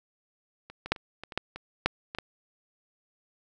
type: clicks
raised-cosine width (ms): 0.3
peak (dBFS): -28 / -21 / -7 / -28 / -23 / -25 / -10 / -23 / -6 / -20 / -15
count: 11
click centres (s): 0.7 / 0.86 / 0.92 / 0.962 / 1.236 / 1.322 / 1.376 / 1.56 / 1.86 / 2.149 / 2.186
effects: none